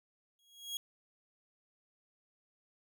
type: tone with exponential growth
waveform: sawtooth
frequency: 3300 Hz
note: G#7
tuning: 12 cents flat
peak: -31 dBFS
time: 0.39-0.77 s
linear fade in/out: 1 ms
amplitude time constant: 82 ms
effects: none

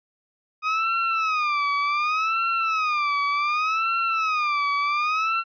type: tone with vibrato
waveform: 30% pulse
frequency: 1244.5 Hz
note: D#6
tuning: in tune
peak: -18 dBFS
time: 0.62-5.44 s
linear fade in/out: 50 ms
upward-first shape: sine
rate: 0.67 Hz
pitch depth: 150 cents each way
effects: resampled to 11025 Hz

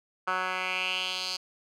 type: tone with band-pass filter sweep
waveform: 10% pulse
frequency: 185 Hz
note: F#3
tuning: in tune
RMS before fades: -31 dBFS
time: 0.27-1.37 s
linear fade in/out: 10 ms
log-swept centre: 1400 to 4600 Hz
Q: 3.5
effects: none

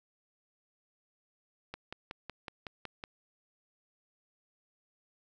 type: click train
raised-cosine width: 0.3 ms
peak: -24 dBFS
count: 8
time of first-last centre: 1.74-3.039 s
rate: 5.39 Hz
effects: none

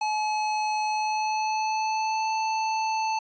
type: tone with pitch glide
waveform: square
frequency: 855 to 880.6 Hz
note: A5 to A5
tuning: -50 to +1 cents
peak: -25 dBFS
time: 0.01-3.19 s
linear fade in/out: 5 ms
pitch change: +51 cents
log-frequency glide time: 0.86-2.32 s
effects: resampled to 16000 Hz

